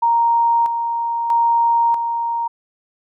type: tone with tremolo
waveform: sine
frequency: 932.3 Hz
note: A#5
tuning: in tune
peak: -12 dBFS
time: 0.02-2.48 s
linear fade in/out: 10 ms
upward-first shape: square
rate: 0.78 Hz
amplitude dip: 50%
effects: none